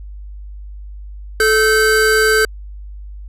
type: tone pair together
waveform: square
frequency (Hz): 434.7 / 1549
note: A4 / G6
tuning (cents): -21 / -21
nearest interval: octave + minor seventh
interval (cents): 2200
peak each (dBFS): -14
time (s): 1.4-2.45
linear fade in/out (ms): 2
effects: added 50 Hz sine -29 dBFS peak until 3.28 s + resampled to 32000 Hz